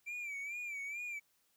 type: tone with vibrato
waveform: triangle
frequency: 2334 Hz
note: D7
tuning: 11 cents flat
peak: -38 dBFS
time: 0.06-1.2 s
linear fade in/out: 20 ms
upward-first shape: sine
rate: 2.3 Hz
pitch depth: 86 cents each way
effects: white hiss -75 dBFS RMS until 1.56 s